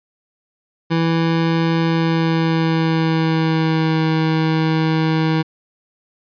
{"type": "tone with pitch glide", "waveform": "25% pulse", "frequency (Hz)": [164.81, 159.29], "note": ["E3", "D#3"], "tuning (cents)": [0, 41], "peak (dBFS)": -11, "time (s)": [0.9, 5.43], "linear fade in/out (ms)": 20, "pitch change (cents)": -59, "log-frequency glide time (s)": [1.82, 4.03], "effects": ["resampled to 11025 Hz"]}